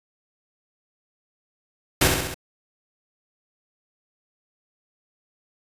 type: noise with echo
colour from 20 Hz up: pink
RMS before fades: -17 dBFS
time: 2.01-2.08 s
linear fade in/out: 5 ms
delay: 66 ms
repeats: 4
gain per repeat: -4 dB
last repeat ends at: 2.344 s
effects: resampled to 32000 Hz